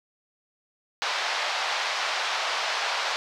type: band-pass noise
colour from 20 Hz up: pink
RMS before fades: -28 dBFS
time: 1.02-3.16 s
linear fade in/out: 0 ms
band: 690 to 5200 Hz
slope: 24 dB/octave
effects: none